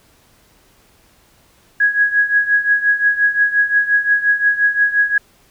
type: tone with tremolo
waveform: sine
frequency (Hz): 1661.2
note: G#6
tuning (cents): 0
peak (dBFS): -8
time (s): 1.8-5.18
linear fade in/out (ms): 5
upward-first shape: triangle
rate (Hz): 5.7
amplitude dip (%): 85
effects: pink hiss -53 dBFS RMS until 5.5 s